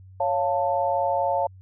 sine chord, Db augmented, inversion none, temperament equal with one note detuned, 554.4 / 698.5 / 886.1 Hz, Db5 / F5 / A5, 0 / 0 / +12 cents, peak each -25 dBFS, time 0.2-1.47 s, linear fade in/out 5 ms, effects added 94 Hz sine -44 dBFS peak until 1.61 s

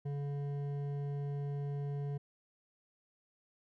sine tone with hard clipping, 142.4 Hz, C#3, 47 cents sharp, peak -37 dBFS, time 0.05-2.18 s, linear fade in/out 10 ms, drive 9 dB, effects none

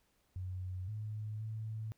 sine tone with pitch steps, 92.2 / 107.1 / 109.8 Hz, F#2 / A2 / A2, -6 / -46 / -3 cents, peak -38 dBFS, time 0.36-1.92 s, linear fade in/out 0 ms, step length 520 ms, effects pink hiss -75 dBFS RMS until 1.97 s

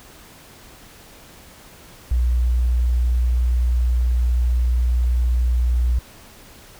sine tone, 60.7 Hz, B1, 29 cents flat, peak -15 dBFS, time 2.11-5.99 s, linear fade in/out 5 ms, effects pink hiss -45 dBFS RMS until 6.79 s

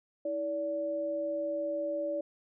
sine tone pair together, 322.7 / 577 Hz, E4 / D5, -37 / -31 cents, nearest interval minor seventh, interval 1006 cents, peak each -38 / -31 dBFS, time 0.25-2.21 s, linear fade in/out 5 ms, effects none

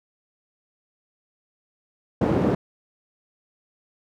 white band-pass noise, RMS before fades -21 dBFS, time 2.21-2.55 s, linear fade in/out 5 ms, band 110 to 360 Hz, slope 12 dB/octave, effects none

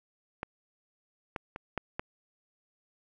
clicks, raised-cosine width 0.5 ms, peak -19 / -19 / -24 / -16 / -17 dBFS, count 5, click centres 0.431 / 1.362 / 1.561 / 1.777 / 1.995 s, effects none

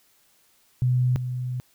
sine tone pair in turn, 125.5 / 125.5 Hz, B2 / B2, +28 / +28 cents, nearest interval unison, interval 0 cents, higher neither, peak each -18 / -26 dBFS, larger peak first, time 0.82-1.16 / 1.16-1.6 s, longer second, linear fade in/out 0 ms, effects white hiss -62 dBFS RMS until 1.74 s

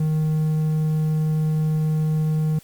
triangle tone, 155.56 Hz, D#3, in tune, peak -16 dBFS, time 0-2.59 s, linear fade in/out 5 ms, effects white hiss -51 dBFS RMS until 2.63 s + Opus 48 kbps

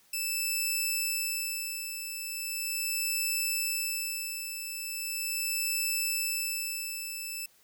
10% pulse tone with tremolo, 2637 Hz, E7, in tune, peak -19 dBFS, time 0.13-7.46 s, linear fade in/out 5 ms, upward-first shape sine, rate 0.39 Hz, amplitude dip 60%, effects white hiss -63 dBFS RMS until 7.63 s

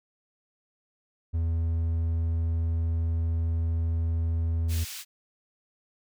triangle tone, 82.41 Hz, E2, in tune, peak -22 dBFS, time 1.33-4.85 s, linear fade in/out 20 ms
pink high-pass noise, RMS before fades -39 dBFS, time 4.68-5.05 s, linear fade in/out 50 ms, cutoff 2800 Hz, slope 12 dB/octave
effects none

